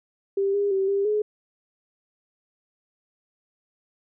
sine tone with pitch steps, 394 / 404.6 / 386 / 397.5 / 422.2 Hz, G4 / G#4 / G4 / G4 / G#4, +9 / -45 / -27 / +24 / +29 cents, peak -20 dBFS, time 0.37-1.22 s, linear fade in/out 5 ms, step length 170 ms, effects none

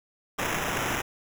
violet noise with sample-and-hold, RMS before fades -29 dBFS, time 0.38-1.02 s, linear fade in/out 10 ms, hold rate 4410 Hz, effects none

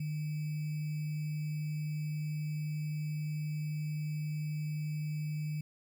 sine tone with sample-and-hold, 151.9 Hz, D#3, 41 cents flat, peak -33 dBFS, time 0-5.61 s, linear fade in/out 5 ms, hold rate 2450 Hz, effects none

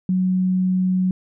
sine tone, 185 Hz, F#3, in tune, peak -16 dBFS, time 0.09-1.11 s, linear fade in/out 2 ms, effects none

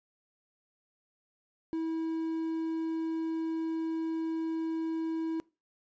triangle tone with quantisation, 324.2 Hz, E4, 29 cents flat, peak -28 dBFS, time 1.73-5.4 s, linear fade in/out 0 ms, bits 9, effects noise-tail reverb RT60 0.3 s tail -23 dB re dry + resampled to 16000 Hz

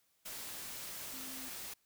sine tone in noise, 261.6 Hz, C4, in tune, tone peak -51 dBFS, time 1.13-1.49 s, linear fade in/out 10 ms, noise white, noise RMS -45 dBFS, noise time 0.25-1.74 s, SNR -9 dB, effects white hiss -75 dBFS RMS until 1.85 s

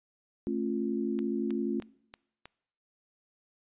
sine chord, A augmented, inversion none, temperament equal with one note detuned, 220 / 271.6 / 349.2 Hz, A3 / C#4 / E#4, 0 / -35 / 0 cents, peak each -33 dBFS, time 0.47-1.8 s, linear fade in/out 0 ms
click train, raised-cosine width 0.2 ms, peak -27 dBFS, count 5, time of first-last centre 1.19-2.456 s, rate 3.16 Hz
effects noise-tail reverb RT60 0.8 s tail -23 dB re dry + resampled to 8000 Hz

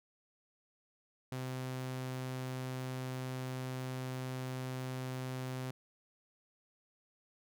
sawtooth tone, 129 Hz, C3, 24 cents flat, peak -34 dBFS, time 1.32-5.71 s, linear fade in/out 2 ms, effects none

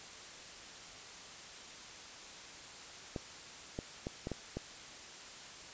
clicks, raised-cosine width 2 ms, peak -24 dBFS, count 6, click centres 3.162 / 3.789 / 4.069 / 4.271 / 4.317 / 4.57 s, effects white hiss -50 dBFS RMS until 5.73 s + resampled to 16000 Hz

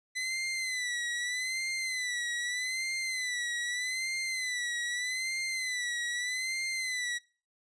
sawtooth tone with vibrato, 2006 Hz, B6, 26 cents sharp, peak -28 dBFS, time 0.15-7.19 s, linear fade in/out 20 ms, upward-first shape sine, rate 0.81 Hz, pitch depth 82 cents each way, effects noise-tail reverb RT60 0.4 s tail -24 dB re dry + resampled to 22050 Hz

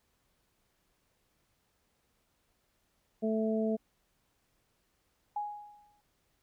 harmonic tone, 219.7 Hz, A3, 2 cents flat, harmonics 1 / 2 / 3, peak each -30 / -33 / -35 dBFS, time 3.22-3.77 s, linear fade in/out 20 ms
sine tone with exponential decay, 830.6 Hz, G#5, in tune, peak -30 dBFS, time 5.36-6.01 s, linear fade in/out 5 ms, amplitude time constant 140 ms
effects pink hiss -75 dBFS RMS until 6.42 s

